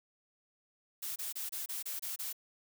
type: noise bursts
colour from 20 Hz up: blue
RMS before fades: -39 dBFS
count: 8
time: 1.02-2.329 s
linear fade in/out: 10 ms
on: 140 ms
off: 27 ms
effects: none